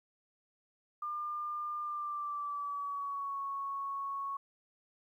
sine tone with pitch glide, 1200 to 1106.8 Hz, D6 to C#6, +37 to -3 cents, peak -35 dBFS, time 1.02-4.37 s, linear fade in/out 5 ms, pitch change -140 cents, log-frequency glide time 1.82-3.4 s, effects 12-bit

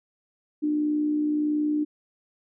sine tone with amplitude modulation, 300 Hz, D4, 37 cents sharp, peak -20 dBFS, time 0.62-1.85 s, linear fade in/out 20 ms, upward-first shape sine, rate 61.5 Hz, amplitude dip 35%, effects none

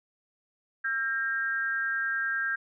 sine tone with amplitude modulation, 1600 Hz, G6, 35 cents sharp, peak -23 dBFS, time 0.84-2.56 s, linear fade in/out 10 ms, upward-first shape sine, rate 250 Hz, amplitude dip 75%, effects none

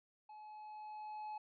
triangle tone with level ramp, 852 Hz, G#5, 44 cents sharp, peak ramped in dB -50 to -40 dBFS, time 0.29-1.38 s, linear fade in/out 5 ms, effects resampled to 11025 Hz

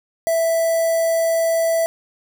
square tone with notch filter, 659.3 Hz, E5, in tune, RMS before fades -18 dBFS, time 0.27-1.86 s, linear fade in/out 0 ms, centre 3000 Hz, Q 0.55, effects none

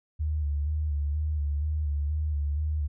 sine tone with vibrato, 74.5 Hz, D2, 25 cents sharp, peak -25 dBFS, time 0.19-2.88 s, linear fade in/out 20 ms, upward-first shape square, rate 2.1 Hz, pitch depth 45 cents each way, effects none

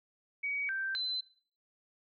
sine tone with pitch steps, 2261 / 1565 / 4045 Hz, C#7 / G6 / B7, +34 / -3 / +41 cents, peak -32 dBFS, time 0.43-1.21 s, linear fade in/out 10 ms, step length 260 ms, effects noise-tail reverb RT60 0.5 s tail -18 dB re dry

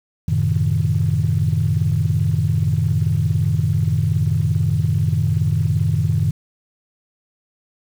sine chord, F# diminished seventh, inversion none, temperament equal, 92.5 / 110 / 130.81 / 155.56 Hz, F#2 / A2 / C3 / Eb3, 0 / 0 / 0 / 0 cents, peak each -20 / -20 / -22 / -19 dBFS, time 0.28-6.31 s, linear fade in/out 5 ms, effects tanh soft clip ceiling -7 dBFS + 7-bit

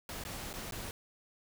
pink noise with dropouts, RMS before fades -42 dBFS, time 0.09-0.91 s, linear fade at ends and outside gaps 1 ms, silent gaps 0.238-0.25 / 0.53-0.538 / 0.71-0.722 s, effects none

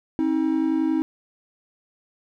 triangle tone pair together, 267.4 / 318.3 Hz, C4 / D#4, +38 / +39 cents, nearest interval minor third, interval 301 cents, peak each -22 / -19 dBFS, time 0.19-1.02 s, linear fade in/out 0 ms, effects none

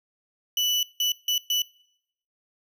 35% pulse tone bursts at uneven times, 2970 Hz, F#7, 6 cents sharp, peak -20 dBFS, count 4, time 0.57-0.83 / 1-1.12 / 1.28-1.38 / 1.5-1.62 s, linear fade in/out 2 ms, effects noise-tail reverb RT60 0.8 s tail -25 dB re dry

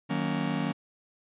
45% pulse chord, D# minor seventh, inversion none, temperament just, 155.56 / 186.68 / 233.3 / 280 Hz, D#3 / F#3 / A#3 / C#4, 0 / +16 / +2 / +18 cents, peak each -33 dBFS, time 0.09-0.73 s, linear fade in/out 20 ms, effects resampled to 8000 Hz

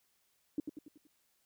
sine tone with echo, 298.9 Hz, D4, 31 cents sharp, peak -30 dBFS, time 0.58-0.6 s, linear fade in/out 2 ms, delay 94 ms, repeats 5, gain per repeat -6 dB, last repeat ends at 1.07 s, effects white hiss -75 dBFS RMS until 1.45 s

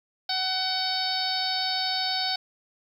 harmonic tone with a mistuned harmonic, 751 Hz, F#5, 26 cents sharp, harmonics 1 / 2 / 3 / 4 / 5 / 6 / 7, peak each -31 / -36 / -38 / -38 / -31 / -29 / -34 dBFS, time 0.29-2.36 s, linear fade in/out 5 ms, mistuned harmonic 4, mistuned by +29 cents, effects 9-bit

